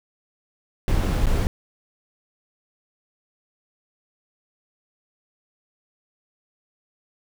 brown noise with dropouts, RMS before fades -20 dBFS, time 0.88-1.47 s, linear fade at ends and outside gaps 1 ms, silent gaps 1.259-1.267 s, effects none

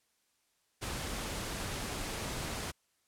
pink noise, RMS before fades -38 dBFS, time 0.81-2.72 s, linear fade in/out 20 ms, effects white hiss -75 dBFS RMS until 3.07 s + low-pass 11000 Hz 12 dB/octave

